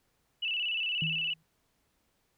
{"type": "tone with vibrato", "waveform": "sine", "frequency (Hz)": 2794, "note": "F7", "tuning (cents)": 0, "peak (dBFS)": -29, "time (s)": [0.42, 1.34], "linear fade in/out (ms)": 10, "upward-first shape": "square", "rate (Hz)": 17, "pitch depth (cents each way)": 81}
{"type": "tone with exponential decay", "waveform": "sine", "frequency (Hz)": 159.2, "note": "D#3", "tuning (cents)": 40, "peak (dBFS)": -29, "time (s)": [1.02, 1.43], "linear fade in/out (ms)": 2, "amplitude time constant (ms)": 88}
{"effects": ["pink hiss -74 dBFS RMS until 2.37 s"]}